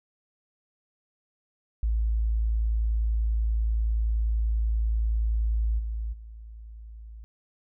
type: tone with level steps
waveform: sine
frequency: 55.2 Hz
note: A1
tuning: 6 cents sharp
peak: -22 / -28 / -40 dBFS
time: 1.83-7.24 s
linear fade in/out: 0 ms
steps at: 5.78 / 6.12 s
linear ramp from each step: 20 ms
effects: none